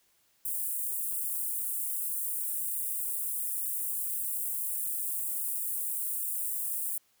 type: high-pass noise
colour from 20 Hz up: white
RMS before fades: -33 dBFS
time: 0.45-6.98 s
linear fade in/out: 5 ms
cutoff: 8500 Hz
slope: 48 dB/octave
effects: white hiss -69 dBFS RMS until 7.2 s